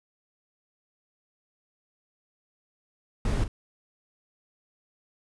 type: noise with echo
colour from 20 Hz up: brown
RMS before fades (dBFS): -25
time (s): 3.25-3.44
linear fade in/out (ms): 2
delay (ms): 40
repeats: 1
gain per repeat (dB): -11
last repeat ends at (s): 3.48
effects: resampled to 24000 Hz